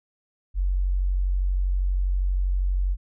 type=tone; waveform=sine; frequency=46.25 Hz; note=F#1; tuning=in tune; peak=-20 dBFS; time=0.54-2.97 s; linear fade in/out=50 ms; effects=none